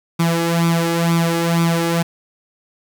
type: tone with flanger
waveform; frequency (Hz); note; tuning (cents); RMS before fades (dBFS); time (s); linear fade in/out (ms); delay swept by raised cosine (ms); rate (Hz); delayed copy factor
sawtooth; 167.8; E3; +31; -17; 0.19-2.03; 10; 0.84 to 2.44; 2.1; +0.7
effects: 8-bit